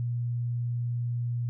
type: tone with vibrato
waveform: sine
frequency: 119.9 Hz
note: A#2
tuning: 49 cents sharp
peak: -27 dBFS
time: 0-1.49 s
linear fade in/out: 0 ms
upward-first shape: triangle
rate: 20 Hz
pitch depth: 12 cents each way
effects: none